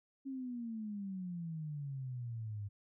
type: exponential sweep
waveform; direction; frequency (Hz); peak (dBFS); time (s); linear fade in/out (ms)
sine; down; 274.1 to 100; -39; 0.25-2.69; 20
effects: none